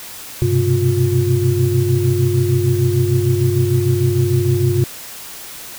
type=tone cluster; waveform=sine; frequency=98.8 / 125.8 / 132.4 / 354.9 Hz; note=G2 / B2 / C3 / F4; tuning=+14 / +32 / +21 / +28 cents; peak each=-18 dBFS; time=0.42-4.84 s; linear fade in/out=0 ms; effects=white hiss -33 dBFS RMS until 5.78 s